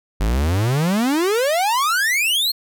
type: exponential sweep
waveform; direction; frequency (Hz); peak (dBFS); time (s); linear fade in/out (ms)
45% pulse; up; 47.56 to 4366; -16; 0.2-2.52; 10
effects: none

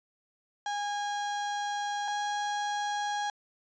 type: tone pair in turn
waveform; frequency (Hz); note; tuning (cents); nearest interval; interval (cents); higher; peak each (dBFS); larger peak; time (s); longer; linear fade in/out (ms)
35% pulse; 820 / 824.6; G#5 / G#5; -22 / -13; unison; 9; second; -29 / -28; second; 0.66-2.08 / 2.08-3.3; first; 2
effects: resampled to 16000 Hz

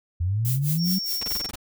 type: linear sweep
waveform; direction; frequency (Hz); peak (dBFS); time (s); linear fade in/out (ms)
sine; up; 82 to 193.7; -21; 0.2-0.99; 10
type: noise with tremolo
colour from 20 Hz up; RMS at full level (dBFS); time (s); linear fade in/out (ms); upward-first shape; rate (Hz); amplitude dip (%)
violet; -28; 0.45-1.45; 0; sine; 4.8; 95
type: tone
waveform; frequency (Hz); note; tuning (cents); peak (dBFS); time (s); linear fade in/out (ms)
sine; 5490; F8; -31; -27; 0.77-1.51; 50
type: noise bursts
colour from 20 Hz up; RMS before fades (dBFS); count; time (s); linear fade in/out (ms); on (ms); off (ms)
pink; -34; 8; 1.21-1.557; 5; 25; 21
effects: none

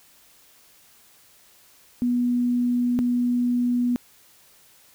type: tone pair in turn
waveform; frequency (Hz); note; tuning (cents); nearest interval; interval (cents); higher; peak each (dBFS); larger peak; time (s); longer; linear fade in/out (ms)
sine; 244 / 244; B3 / B3; -21 / -21; unison; 0; neither; -19; neither; 2.02-2.99 / 2.99-3.96; neither; 0
effects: white hiss -55 dBFS RMS until 4.94 s

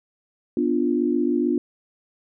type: chord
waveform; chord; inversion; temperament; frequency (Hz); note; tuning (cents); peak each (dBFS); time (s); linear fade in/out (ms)
sine; B diminished; none; equal; 246.9 / 293.7 / 349.2; B3 / D4 / F4; 0 / 0 / 0; -23; 0.57-1.58; 2
effects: none

